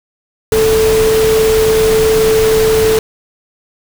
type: tone in noise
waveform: sine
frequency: 440 Hz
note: A4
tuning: in tune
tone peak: -8 dBFS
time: 0.52-2.99 s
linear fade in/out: 2 ms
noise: pink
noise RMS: -18 dBFS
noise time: 0.52-2.99 s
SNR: +7 dB
effects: none